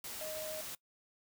sine tone in noise, 622.3 Hz, D#5, in tune, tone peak -41 dBFS, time 0.21-0.61 s, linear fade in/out 2 ms, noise white, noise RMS -44 dBFS, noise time 0.04-0.75 s, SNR 0 dB, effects noise-tail reverb RT60 0.1 s tail -22 dB re dry

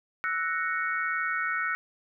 sine chord, F# dominant seventh, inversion third, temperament equal, 1318.5 / 1480 / 1864.7 / 2217 Hz, E6 / F#6 / A#6 / C#7, 0 / 0 / 0 / 0 cents, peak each -32 / -30 / -33 / -35 dBFS, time 0.24-1.75 s, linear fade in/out 0 ms, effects none

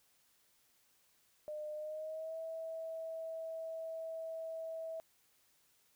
sine tone with pitch glide, 606 to 649.5 Hz, D#5 to E5, -46 to -26 cents, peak -40 dBFS, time 1.48-5 s, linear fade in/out 0 ms, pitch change +120 cents, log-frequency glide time 1.75-2.37 s, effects white hiss -72 dBFS RMS until 5.95 s

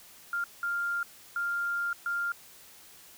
sine tone bursts at uneven times, 1398 Hz, F6, 1 cent sharp, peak -28 dBFS, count 4, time 0.33-0.44 / 0.63-1.03 / 1.36-1.93 / 2.06-2.32 s, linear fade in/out 2 ms, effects white hiss -53 dBFS RMS until 3.17 s

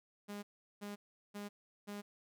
sawtooth tone bursts, 204.6 Hz, G#3, 26 cents flat, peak -39 dBFS, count 4, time 0.28-2.02 s, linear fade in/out 20 ms, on 150 ms, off 380 ms, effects none

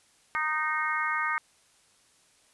harmonic tone, 309 Hz, D#4, 12 cents flat, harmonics 3 / 4 / 5 / 6 / 7, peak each -35 / -30 / -33 / -33 / -33 dBFS, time 0.35-1.38 s, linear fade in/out 0 ms, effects white hiss -63 dBFS RMS until 2.53 s + resampled to 24000 Hz

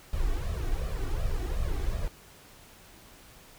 brown noise with flanger, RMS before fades -29 dBFS, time 0.13-2.08 s, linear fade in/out 2 ms, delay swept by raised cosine 1.6 to 2.7 ms, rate 2.7 Hz, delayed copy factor +0.95, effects pink hiss -53 dBFS RMS until 3.58 s

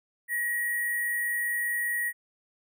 sine tone with sample-and-hold, 1900 Hz, A#6, 33 cents sharp, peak -26 dBFS, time 0.28-2.13 s, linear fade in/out 50 ms, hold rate 11025 Hz, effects none

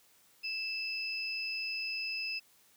sine tone pair together, 2637 / 5068 Hz, E7 / D#8, 0 / +31 cents, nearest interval major seventh, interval 1131 cents, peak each -36 / -38 dBFS, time 0.43-2.4 s, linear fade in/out 20 ms, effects white hiss -65 dBFS RMS until 2.76 s + high-pass 60 Hz 12 dB/octave

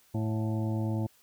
harmonic tone with a mistuned harmonic, 109.7 Hz, A2, 5 cents flat, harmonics 1 / 2 / 3 / 5 / 6 / 7 / 8, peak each -29 / -34 / -36 / -43 / -46 / -48 / -46 dBFS, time 0.14-1.07 s, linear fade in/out 10 ms, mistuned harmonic 7, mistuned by -75 cents, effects white hiss -63 dBFS RMS until 1.22 s

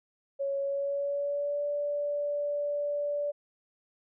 sine tone with pitch glide, 554.4 to 581 Hz, C#5 to D5, 0 to -19 cents, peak -28 dBFS, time 0.39-3.32 s, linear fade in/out 20 ms, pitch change +81 cents, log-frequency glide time 0.59-1.64 s, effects none

